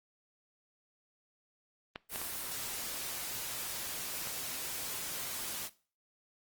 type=clicks; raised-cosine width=0.3 ms; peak=-23 dBFS; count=4; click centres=1.959 / 2.159 / 2.216 / 4.272 s
type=noise; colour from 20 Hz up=white; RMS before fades=-39 dBFS; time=2.09-5.7 s; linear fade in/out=50 ms
effects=noise-tail reverb RT60 0.4 s tail -20 dB re dry + Opus 24 kbps